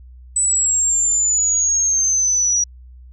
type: exponential sweep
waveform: sine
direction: down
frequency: 8000 to 5770 Hz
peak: -14 dBFS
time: 0.36-2.64 s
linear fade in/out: 5 ms
effects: added 62 Hz sine -38 dBFS peak until 3.12 s